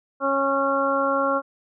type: harmonic tone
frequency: 274.6 Hz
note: C#4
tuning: 16 cents flat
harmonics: 1 / 2 / 3 / 4 / 5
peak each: -28 / -23 / -31 / -25 / -25 dBFS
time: 0.2-1.42 s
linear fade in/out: 50 ms
effects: none